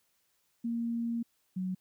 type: tone pair in turn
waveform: sine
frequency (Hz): 233.1 / 185.4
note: A#3 / F#3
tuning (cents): 0 / +4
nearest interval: major third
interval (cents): 396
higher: first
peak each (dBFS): -30 / -31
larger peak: first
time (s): 0.64-1.23 / 1.56-1.75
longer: first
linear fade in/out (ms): 10
effects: white hiss -74 dBFS RMS until 1.8 s